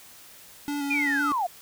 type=tone with vibrato; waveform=square; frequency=285.4 Hz; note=D4; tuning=49 cents flat; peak=-28 dBFS; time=0.68-1.32 s; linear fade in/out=0 ms; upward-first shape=square; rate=3.9 Hz; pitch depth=21 cents each way
type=linear sweep; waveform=sine; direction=down; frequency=2500 to 659.3 Hz; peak=-23 dBFS; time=0.9-1.47 s; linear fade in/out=10 ms
effects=white hiss -49 dBFS RMS until 1.61 s